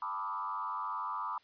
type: tone with frequency modulation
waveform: sine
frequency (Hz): 1087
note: C#6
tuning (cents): -34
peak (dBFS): -34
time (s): 0.02-1.38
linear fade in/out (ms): 2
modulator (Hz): 96.9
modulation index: 1.9
effects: white hiss -66 dBFS RMS until 1.43 s + resampled to 11025 Hz